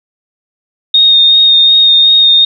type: tone with vibrato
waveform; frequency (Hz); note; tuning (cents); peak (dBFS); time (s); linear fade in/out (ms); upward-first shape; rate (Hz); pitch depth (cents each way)
sine; 3696; A#7; -16; -3; 0.94-2.45; 5; sine; 2.7; 15
effects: none